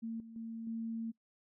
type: tone with level steps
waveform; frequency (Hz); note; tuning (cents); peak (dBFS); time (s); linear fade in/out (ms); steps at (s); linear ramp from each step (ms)
sine; 226.9; A#3; -47; -37 / -48 / -40 / -36; 0.02-1.12; 20; 0.2 / 0.36 / 0.67; 2
effects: noise-tail reverb RT60 0.1 s tail -23 dB re dry